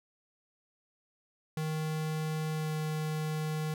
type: tone with pitch glide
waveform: square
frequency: 156.2 to 155.12 Hz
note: D#3 to D#3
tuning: +7 to -5 cents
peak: -32 dBFS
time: 1.57-3.74 s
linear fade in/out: 2 ms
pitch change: -12 cents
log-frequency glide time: 2.53-2.74 s
effects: none